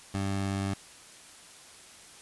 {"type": "tone", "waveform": "20% pulse", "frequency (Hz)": 98, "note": "G2", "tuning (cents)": 0, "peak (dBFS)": -24, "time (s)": [0.14, 0.74], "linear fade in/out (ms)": 5, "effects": ["white hiss -51 dBFS RMS until 2.21 s", "resampled to 24000 Hz"]}